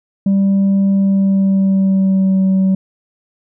sine tone with pitch glide, 196 to 190.42 Hz, G3 to G3, 0 to -50 cents, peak -7 dBFS, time 0.26-2.75 s, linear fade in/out 5 ms, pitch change -50 cents, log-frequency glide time 0.92-2.41 s, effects tanh soft clip ceiling -9 dBFS

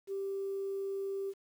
sine tone, 392 Hz, G4, in tune, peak -33 dBFS, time 0.07-1.34 s, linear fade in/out 50 ms, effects tanh soft clip ceiling -29 dBFS + 10-bit

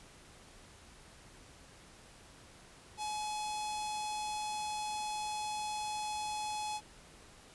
sawtooth tone with notch filter, 848 Hz, G#5, 36 cents sharp, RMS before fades -38 dBFS, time 2.97-6.81 s, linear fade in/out 50 ms, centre 1700 Hz, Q 1.1, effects pink hiss -57 dBFS RMS until 7.54 s + resampled to 24000 Hz

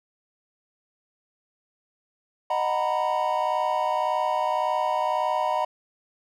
triangle chord, B major seventh, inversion first, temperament just, 617.4 / 740.8 / 926 / 987.8 Hz, D#5 / F#5 / A#5 / B5, -14 / +2 / -12 / 0 cents, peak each -26 dBFS, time 2.5-5.65 s, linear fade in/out 5 ms, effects none

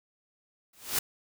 white noise with exponential growth, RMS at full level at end -24 dBFS, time 0.73-0.99 s, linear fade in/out 5 ms, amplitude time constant 56 ms, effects none

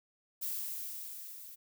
violet noise with level ramp, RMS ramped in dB -36 to -50 dBFS, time 0.41-1.56 s, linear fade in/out 20 ms, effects none

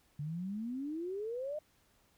sine exponential sweep, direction up, 142 to 622.3 Hz, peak -36 dBFS, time 0.19-1.59 s, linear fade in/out 5 ms, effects pink hiss -70 dBFS RMS until 2.17 s

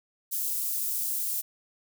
white high-pass noise, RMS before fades -30 dBFS, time 0.31-1.42 s, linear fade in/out 20 ms, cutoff 9500 Hz, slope 12 dB/octave, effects none

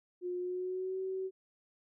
sine tone with pitch glide, 358.2 to 378.6 Hz, F4 to F#4, +44 to +40 cents, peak -34 dBFS, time 0.21-1.31 s, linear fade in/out 50 ms, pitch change +96 cents, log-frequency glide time 0.38-0.99 s, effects none

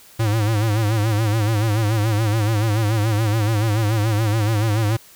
square tone with vibrato, 108.1 Hz, A2, 30 cents flat, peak -17 dBFS, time 0.19-4.97 s, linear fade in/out 10 ms, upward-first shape sine, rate 7 Hz, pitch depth 100 cents each way, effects white hiss -47 dBFS RMS until 5.15 s

